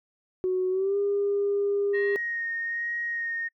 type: tone with pitch glide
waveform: sine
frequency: 370 to 403.5 Hz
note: F#4 to G#4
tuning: 0 to -50 cents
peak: -22 dBFS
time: 0.44-2.16 s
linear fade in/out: 0 ms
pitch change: +150 cents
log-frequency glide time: 0.7-0.97 s
type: tone with vibrato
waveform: sine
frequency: 1864.7 Hz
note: A#6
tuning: in tune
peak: -28 dBFS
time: 1.93-3.49 s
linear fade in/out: 20 ms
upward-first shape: sine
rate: 1.2 Hz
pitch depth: 18 cents each way
effects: noise-tail reverb RT60 0.1 s tail -24 dB re dry + tanh soft clip ceiling -17 dBFS